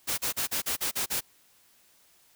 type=noise bursts; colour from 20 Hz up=white; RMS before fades=-29 dBFS; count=8; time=0.07-1.209 s; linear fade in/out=20 ms; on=110 ms; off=37 ms; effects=white hiss -62 dBFS RMS until 2.35 s